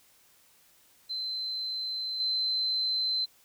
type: tone with level steps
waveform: sine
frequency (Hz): 4077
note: C8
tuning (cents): -46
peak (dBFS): -31 / -26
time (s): 1.09-3.26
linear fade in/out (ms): 20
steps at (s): 2.2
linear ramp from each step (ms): 2
effects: white hiss -62 dBFS RMS until 3.44 s